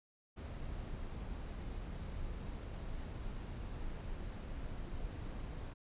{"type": "noise", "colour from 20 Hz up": "brown", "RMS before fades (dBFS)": -43, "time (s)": [0.36, 5.74], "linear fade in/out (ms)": 20, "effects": ["resampled to 8000 Hz"]}